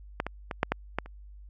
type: clicks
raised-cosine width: 0.5 ms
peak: -12 / -17 / -17 / -8 / -10 / -12 / -30 dBFS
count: 7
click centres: 0.201 / 0.266 / 0.512 / 0.631 / 0.72 / 0.986 / 1.06 s
effects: added 50 Hz sine -45 dBFS peak until 1.49 s + AAC 64 kbps